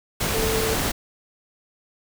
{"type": "tone in noise", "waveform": "sine", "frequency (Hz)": 443, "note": "A4", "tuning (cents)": 12, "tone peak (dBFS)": -24, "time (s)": [0.34, 0.75], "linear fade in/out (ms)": 10, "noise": "pink", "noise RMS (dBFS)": -24, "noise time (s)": [0.2, 0.92], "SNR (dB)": -3, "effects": []}